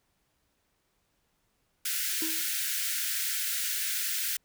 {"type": "high-pass noise", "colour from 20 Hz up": "white", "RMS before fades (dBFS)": -31, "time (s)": [1.85, 4.37], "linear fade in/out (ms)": 5, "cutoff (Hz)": 1400, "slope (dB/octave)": 96}
{"type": "tone with exponential decay", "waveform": "triangle", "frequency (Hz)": 320.9, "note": "E4", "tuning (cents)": -46, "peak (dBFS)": -29, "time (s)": [2.22, 2.55], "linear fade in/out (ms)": 1, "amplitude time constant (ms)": 71}
{"effects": ["pink hiss -74 dBFS RMS until 4.44 s"]}